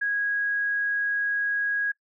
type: tone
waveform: sine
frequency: 1650 Hz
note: G#6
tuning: 12 cents flat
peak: -23 dBFS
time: 0.01-1.92 s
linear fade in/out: 10 ms
effects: noise-tail reverb RT60 0.1 s tail -22 dB re dry